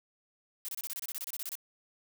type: noise bursts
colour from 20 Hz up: blue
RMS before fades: -38 dBFS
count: 15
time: 0.65-1.553 s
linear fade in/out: 0 ms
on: 35 ms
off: 27 ms
effects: none